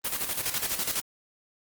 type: noise with tremolo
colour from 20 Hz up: white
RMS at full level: -28 dBFS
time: 0.04-1.01 s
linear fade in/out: 10 ms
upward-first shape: square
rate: 12 Hz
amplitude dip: 60%
effects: Opus 24 kbps